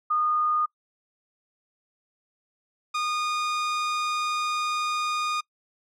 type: tone pair in turn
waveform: sine / sawtooth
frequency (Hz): 1226 / 1226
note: D#6 / D#6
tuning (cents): -26 / -26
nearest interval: unison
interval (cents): 0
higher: neither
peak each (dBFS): -21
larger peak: neither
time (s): 0.1-0.66 / 2.94-5.41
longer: second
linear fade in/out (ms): 10
effects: noise-tail reverb RT60 0.1 s tail -24 dB re dry + low-pass 6000 Hz 12 dB/octave